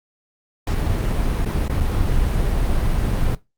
brown noise with dropouts, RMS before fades -19 dBFS, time 0.67-3.35 s, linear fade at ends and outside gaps 2 ms, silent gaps 1.449-1.459 / 1.681-1.697 / 1.803-1.807 s, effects noise-tail reverb RT60 0.2 s tail -18 dB re dry + Opus 48 kbps

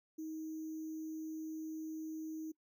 sine tone with sample-and-hold, 316 Hz, D#4, 27 cents sharp, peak -40 dBFS, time 0.18-2.52 s, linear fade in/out 10 ms, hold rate 6300 Hz, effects noise-tail reverb RT60 0.1 s tail -22 dB re dry

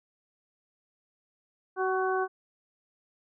harmonic tone with a mistuned harmonic, 376.2 Hz, F#4, 29 cents sharp, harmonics 1 / 2 / 3 / 4, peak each -28 / -31 / -33 / -34 dBFS, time 1.76-2.28 s, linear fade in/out 50 ms, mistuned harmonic 3, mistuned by -17 cents, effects none

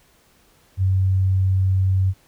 sine tone, 94.7 Hz, F#2, 41 cents sharp, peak -15 dBFS, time 0.77-2.14 s, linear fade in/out 50 ms, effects pink hiss -57 dBFS RMS until 2.27 s

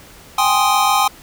square chord, Ab major seventh, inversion third, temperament equal, 784 / 830.6 / 1046.5 / 1244.5 Hz, G5 / Ab5 / C6 / Eb6, 0 / 0 / 0 / 0 cents, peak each -19 dBFS, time 0.38-1.08 s, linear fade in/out 5 ms, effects pink hiss -42 dBFS RMS until 1.22 s

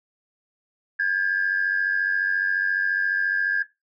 sine tone pair together, 1610.6 / 1705 Hz, G6 / G#6, +46 / +45 cents, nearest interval minor second, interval 99 cents, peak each -22 dBFS, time 0.99-3.63 s, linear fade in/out 10 ms, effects noise-tail reverb RT60 0.2 s tail -17 dB re dry + tanh soft clip ceiling -13 dBFS

